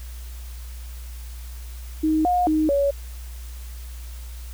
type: tone with pitch steps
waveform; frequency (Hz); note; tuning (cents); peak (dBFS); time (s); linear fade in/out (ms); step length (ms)
sine; 312.8 / 717 / 310.8 / 562; D#4 / F5 / D#4 / C#5; +9 / +45 / -2 / +24; -17; 2.03-2.91; 10; 220
effects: added 60 Hz sine -33 dBFS peak until 4.53 s + white hiss -47 dBFS RMS until 4.53 s